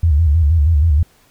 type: tone with vibrato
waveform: sine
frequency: 77.78 Hz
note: D#2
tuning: in tune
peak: -9 dBFS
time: 0.03-1.03 s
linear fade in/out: 5 ms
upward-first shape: square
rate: 6.3 Hz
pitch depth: 120 cents each way
effects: pink hiss -53 dBFS RMS until 1.3 s